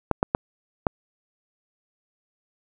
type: clicks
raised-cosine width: 1 ms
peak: -5 dBFS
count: 4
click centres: 0.113 / 0.229 / 0.349 / 0.868 s
effects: none